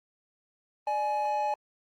triangle tone pair together, 596 / 841.3 Hz, D5 / G#5, +25 / +22 cents, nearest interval tritone, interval 597 cents, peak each -31 / -25 dBFS, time 0.87-1.54 s, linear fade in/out 2 ms, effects Opus 24 kbps

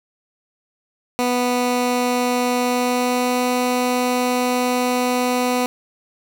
15% pulse tone with pitch glide, 246.9 to 248.8 Hz, B3 to B3, 0 to +13 cents, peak -11 dBFS, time 1.19-5.66 s, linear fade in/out 0 ms, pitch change +13 cents, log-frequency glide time 2.61-3.45 s, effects none

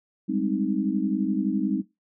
sine chord, Ab major seventh, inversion third, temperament equal, 196 / 207.7 / 261.6 / 311.1 Hz, G3 / Ab3 / C4 / Eb4, 0 / 0 / 0 / 0 cents, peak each -28 dBFS, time 0.28-1.82 s, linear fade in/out 20 ms, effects noise-tail reverb RT60 0.2 s tail -19 dB re dry

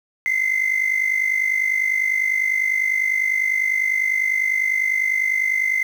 sine tone pair together, 2050 / 2100 Hz, C7 / C7, -36 / +6 cents, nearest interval unison, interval 42 cents, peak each -18 / -20 dBFS, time 0.26-5.83 s, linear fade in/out 0 ms, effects tanh soft clip ceiling -13 dBFS + 7-bit

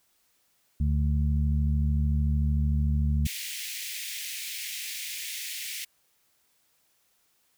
harmonic tone, 73.42 Hz, D2, in tune, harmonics 1 / 2 / 3, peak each -23 / -29 / -33 dBFS, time 0.8-3.27 s, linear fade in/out 5 ms
pink high-pass noise, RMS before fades -36 dBFS, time 3.25-5.85 s, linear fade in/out 10 ms, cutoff 2000 Hz, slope 48 dB/octave
effects white hiss -69 dBFS RMS until 7.57 s

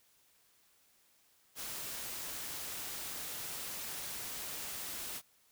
white noise, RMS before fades -42 dBFS, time 1.55-5.22 s, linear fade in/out 50 ms, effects white hiss -69 dBFS RMS until 5.51 s

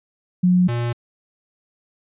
sine / square tone pair in turn, 180.4 / 119.19 Hz, F#3 / A#2, -44 / +39 cents, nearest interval perfect fifth, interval 717 cents, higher first, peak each -12 / -21 dBFS, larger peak first, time 0.43-0.68 / 0.68-0.93 s, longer neither, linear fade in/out 10 ms, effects resampled to 8000 Hz

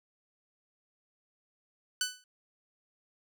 10% pulse tone with exponential decay, 1500 Hz, F#6, 23 cents sharp, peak -17 dBFS, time 2.01-2.24 s, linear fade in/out 2 ms, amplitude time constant 48 ms, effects none

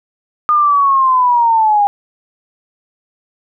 sine linear sweep, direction down, 1223 to 804 Hz, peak -8 dBFS, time 0.49-1.87 s, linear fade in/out 0 ms, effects none

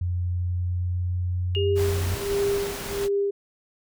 sine tone with pitch glide, 88.7 to 89.89 Hz, F2 to F#2, +27 to -50 cents, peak -23 dBFS, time 0.01-2.15 s, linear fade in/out 5 ms, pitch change +23 cents, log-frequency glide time 0.27-1.56 s
sine tone with exponential decay, 2843 Hz, F7, 30 cents sharp, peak -25 dBFS, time 1.55-1.93 s, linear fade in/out 0 ms, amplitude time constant 81 ms
sine tone with tremolo, 400.8 Hz, G4, 38 cents sharp, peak -20 dBFS, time 1.56-3.31 s, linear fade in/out 10 ms, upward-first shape sine, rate 1.4 Hz, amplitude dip 90%
pink noise, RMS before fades -33 dBFS, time 1.75-3.09 s, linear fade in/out 50 ms
effects none

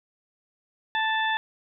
harmonic tone, 880 Hz, A5, in tune, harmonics 1 / 2 / 3 / 4, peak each -26 / -26 / -36 / -32 dBFS, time 0.95-1.37 s, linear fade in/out 0 ms, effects none

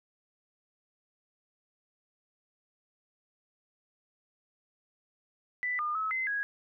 sine tone with pitch steps, 1986 / 1212 / 1291 / 2057 / 1655 Hz, B6 / D#6 / E6 / C7 / G#6, +9 / -46 / -37 / -30 / -6 cents, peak -29 dBFS, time 5.63-6.43 s, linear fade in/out 0 ms, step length 160 ms, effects none

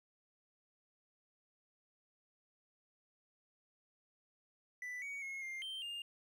triangle tone with pitch steps, 1985 / 2246 / 2167 / 2110 / 3131 / 2813 Hz, B6 / C#7 / C#7 / C7 / G7 / F7, +8 / +22 / -40 / +14 / -3 / +12 cents, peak -40 dBFS, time 4.82-6.02 s, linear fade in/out 2 ms, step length 200 ms, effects none

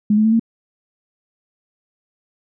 sine tone with pitch steps, 209.5 / 215.4 / 221.4 / 227.7 Hz, G#3 / A3 / A3 / A#3, +15 / -37 / +11 / -40 cents, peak -11 dBFS, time 0.1-0.396 s, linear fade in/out 5 ms, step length 74 ms, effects none

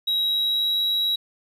sine tone with pitch glide, 3842 to 3871 Hz, B7 to B7, -48 to -35 cents, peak -17 dBFS, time 0.07-1.16 s, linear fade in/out 10 ms, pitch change +13 cents, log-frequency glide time 0.18-0.78 s, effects tanh soft clip ceiling -19 dBFS + 9-bit

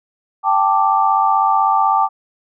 sine chord, G suspended second, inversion none, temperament equal, 784 / 880 / 1174.7 Hz, G5 / A5 / D6, 0 / 0 / 0 cents, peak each -16 dBFS, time 0.43-2.09 s, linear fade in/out 50 ms, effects none

